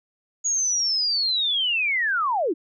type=linear sweep; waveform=sine; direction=down; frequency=6760 to 272.5 Hz; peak=-20 dBFS; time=0.44-2.54 s; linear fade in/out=20 ms; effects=none